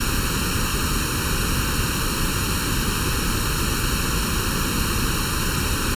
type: noise with comb filter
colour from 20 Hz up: pink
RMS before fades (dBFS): -22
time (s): 0-5.95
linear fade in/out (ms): 10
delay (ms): 0.72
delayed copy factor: +1
effects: resampled to 32000 Hz